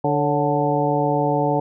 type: harmonic tone with a mistuned harmonic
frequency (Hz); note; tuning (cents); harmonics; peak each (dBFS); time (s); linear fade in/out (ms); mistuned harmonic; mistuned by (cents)
146.83; D3; 0; 1 / 2 / 3 / 4 / 5 / 6; -24 / -24 / -24 / -24 / -24 / -24; 0.04-1.6; 5; 4; -76
effects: none